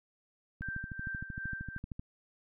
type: click train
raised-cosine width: 5 ms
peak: -28 dBFS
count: 19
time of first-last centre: 0.61-1.995 s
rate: 13 Hz
type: tone with tremolo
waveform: sine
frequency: 1568 Hz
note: G6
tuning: in tune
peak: -36 dBFS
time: 0.62-1.78 s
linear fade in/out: 0 ms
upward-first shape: sine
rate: 2.6 Hz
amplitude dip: 65%
effects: none